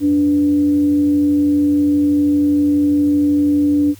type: tone with frequency modulation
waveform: sine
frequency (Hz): 291.5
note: D4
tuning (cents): -13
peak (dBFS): -11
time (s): 0-3.95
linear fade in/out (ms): 50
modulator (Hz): 203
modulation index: 0.21
effects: added 101 Hz sine -40 dBFS peak until 3.99 s + white hiss -46 dBFS RMS until 3.99 s